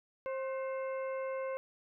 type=harmonic tone with a mistuned harmonic; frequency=530 Hz; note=C5; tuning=22 cents sharp; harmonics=1 / 2 / 3 / 4 / 5; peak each=-35 / -44 / -51 / -50 / -57 dBFS; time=0.26-1.57 s; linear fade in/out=0 ms; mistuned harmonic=3; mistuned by=-72 cents; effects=none